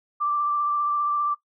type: tone with vibrato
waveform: sine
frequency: 1174.7 Hz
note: D6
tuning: in tune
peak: -21 dBFS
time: 0.2-1.35 s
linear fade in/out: 20 ms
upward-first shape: sine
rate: 15 Hz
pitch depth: 16 cents each way
effects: noise-tail reverb RT60 0.1 s tail -17 dB re dry